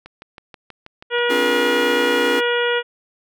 click train, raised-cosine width 0.3 ms, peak -22 dBFS, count 12, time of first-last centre 0.06-1.828 s, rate 6.22 Hz
harmonic tone, 480 Hz, B4, 49 cents flat, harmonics 1 / 2 / 3 / 4 / 5 / 6 / 7, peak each -19 / -27 / -23 / -26 / -30 / -27 / -30 dBFS, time 1.1-2.83 s, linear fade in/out 50 ms
45% pulse chord, D half-diminished seventh, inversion third, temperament just, 264.3 / 293.7 / 352.4 / 422.9 Hz, C4 / D4 / F4 / Ab4, +18 / 0 / +16 / +31 cents, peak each -26 dBFS, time 1.29-2.41 s, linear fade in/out 20 ms
effects none

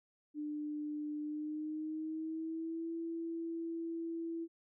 sine tone with pitch glide, 298.9 to 331.7 Hz, D4 to E4, +31 to +11 cents, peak -37 dBFS, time 0.34-4.48 s, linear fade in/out 50 ms, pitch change +180 cents, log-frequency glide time 1.2-2.92 s, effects none

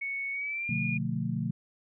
sine tone with pitch glide, 2217 to 2432 Hz, C#7 to D#7, 0 to -40 cents, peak -31 dBFS, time 0.01-0.98 s, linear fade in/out 10 ms, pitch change +160 cents, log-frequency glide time 0.32-0.74 s
sine chord, B half-diminished seventh, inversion none, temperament just, 123.47 / 148.16 / 177.8 / 222.2 Hz, B2 / D3 / F3 / A3, 0 / +16 / +31 / +17 cents, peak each -34 dBFS, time 0.69-1.51 s, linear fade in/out 5 ms
effects none

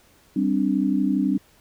sine chord, G suspended fourth, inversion none, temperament equal, 196 / 261.6 / 293.7 Hz, G3 / C4 / D4, 0 / 0 / 0 cents, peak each -23 dBFS, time 0.36-1.38 s, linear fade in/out 5 ms, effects pink hiss -57 dBFS RMS until 1.6 s

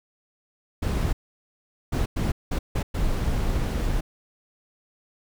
brown noise bursts at uneven times, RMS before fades -24 dBFS, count 6, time 0.82-1.13 / 1.92-2.06 / 2.16-2.32 / 2.51-2.59 / 2.75-2.83 / 2.94-4.01 s, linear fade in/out 10 ms, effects none

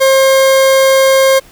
40% pulse tone, 534 Hz, C5, 35 cents sharp, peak -5 dBFS, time 0-1.4 s, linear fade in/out 20 ms, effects pink hiss -42 dBFS RMS until 1.51 s

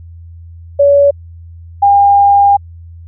sine tone pair in turn, 567 / 804.4 Hz, C#5 / G5, +39 / +44 cents, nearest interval tritone, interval 605 cents, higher second, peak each -4 dBFS, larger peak neither, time 0.79-1.11 / 1.82-2.57 s, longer second, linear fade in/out 10 ms, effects added 84 Hz sine -30 dBFS peak until 3.07 s

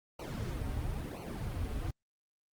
brown noise with flanger, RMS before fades -37 dBFS, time 0.19-1.91 s, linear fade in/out 5 ms, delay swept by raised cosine 0.57 to 6.07 ms, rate 0.99 Hz, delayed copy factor -1, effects Opus 48 kbps

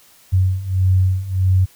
sine beating tone pair, 92.4 / 94 Hz, F#2 / F#2, -2 / +28 cents, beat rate 1.6 Hz, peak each -18 / -15 dBFS, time 0.32-1.66 s, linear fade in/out 20 ms, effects white hiss -50 dBFS RMS until 1.75 s

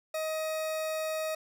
40% pulse tone, 630 Hz, D#5, 21 cents sharp, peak -30 dBFS, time 0.14-1.35 s, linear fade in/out 5 ms, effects none

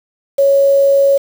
sine tone with quantisation, 554.4 Hz, C#5, in tune, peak -7 dBFS, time 0.38-1.18 s, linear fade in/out 10 ms, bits 5, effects none

